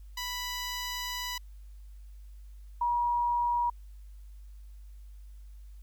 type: tone pair in turn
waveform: 10% pulse / sine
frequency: 987.8 / 958 Hz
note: B5 / A#5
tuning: 0 / +47 cents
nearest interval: minor second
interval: 53 cents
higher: first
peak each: -25 dBFS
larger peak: neither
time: 0.17-1.38 / 2.81-3.7 s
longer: first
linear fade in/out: 5 ms
effects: added 50 Hz sine -45 dBFS peak until 5.82 s + white hiss -70 dBFS RMS until 5.82 s